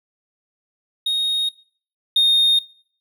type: tone pair in turn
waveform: triangle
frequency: 3729 / 3690 Hz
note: A#7 / A#7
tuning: 0 / -18 cents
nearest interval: unison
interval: 18 cents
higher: first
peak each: -16 / -10 dBFS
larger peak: second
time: 1.06-1.49 / 2.16-2.59 s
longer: neither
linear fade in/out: 5 ms
effects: noise-tail reverb RT60 0.5 s tail -22 dB re dry + tanh soft clip ceiling -6 dBFS